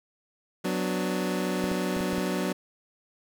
25% pulse chord, B minor, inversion second, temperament equal with one note detuned, 185 / 247.9 / 293.7 Hz, F#3 / B3 / D4, 0 / +7 / 0 cents, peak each -25 / -29 / -29 dBFS, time 0.64-2.53 s, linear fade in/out 10 ms
clicks, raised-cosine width 2 ms, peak -21 dBFS, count 6, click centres 1.641 / 1.716 / 1.967 / 2.007 / 2.131 / 2.182 s
effects none

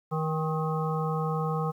harmonic tone with a mistuned harmonic, 158 Hz, D#3, 27 cents sharp, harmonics 1 / 3 / 5 / 7 / 8, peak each -28 / -33 / -35 / -36 / -37 dBFS, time 0.11-1.72 s, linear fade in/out 20 ms, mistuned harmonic 7, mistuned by -41 cents, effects 10-bit

